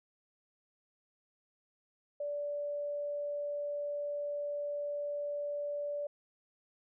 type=tone; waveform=sine; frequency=581 Hz; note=D5; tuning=19 cents flat; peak=-34 dBFS; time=2.2-6.07 s; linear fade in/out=5 ms; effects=none